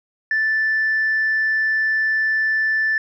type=tone; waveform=sine; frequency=1760 Hz; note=A6; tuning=in tune; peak=-15 dBFS; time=0.31-2.98 s; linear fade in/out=2 ms; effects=tanh soft clip ceiling -13 dBFS